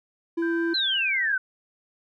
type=tone; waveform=triangle; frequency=335.3 Hz; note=E4; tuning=30 cents sharp; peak=-21 dBFS; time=0.37-0.74 s; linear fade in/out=10 ms
type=tone with vibrato; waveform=sine; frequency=1568 Hz; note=G6; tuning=in tune; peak=-30 dBFS; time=0.42-1.35 s; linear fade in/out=5 ms; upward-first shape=triangle; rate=5.7 Hz; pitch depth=15 cents each way
type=exponential sweep; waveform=sine; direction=down; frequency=4200 to 1480 Hz; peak=-22 dBFS; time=0.74-1.38 s; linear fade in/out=5 ms
effects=none